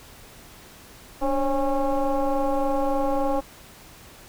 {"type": "tone with frequency modulation", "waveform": "sine", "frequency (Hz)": 264.3, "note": "C4", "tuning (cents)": 18, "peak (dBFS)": -19, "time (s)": [1.21, 3.41], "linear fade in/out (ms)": 20, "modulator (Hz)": 276, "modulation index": 2.4, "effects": ["tanh soft clip ceiling -15 dBFS", "pink hiss -47 dBFS RMS until 4.28 s"]}